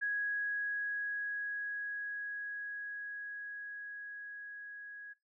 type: tone with level ramp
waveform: sine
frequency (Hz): 1661.2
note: G#6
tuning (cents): 0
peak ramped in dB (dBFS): -31 to -45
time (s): 0.01-5.14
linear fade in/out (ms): 20
effects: noise-tail reverb RT60 0.2 s tail -18 dB re dry